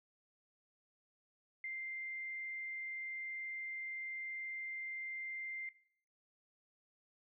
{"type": "tone", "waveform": "sine", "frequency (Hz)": 2093, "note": "C7", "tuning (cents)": 0, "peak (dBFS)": -40, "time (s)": [1.64, 5.69], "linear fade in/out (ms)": 2, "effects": ["noise-tail reverb RT60 0.6 s tail -20 dB re dry"]}